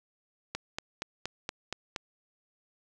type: click train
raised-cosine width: 0.2 ms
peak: -16 dBFS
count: 7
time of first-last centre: 0.55-1.962 s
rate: 4.25 Hz
effects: none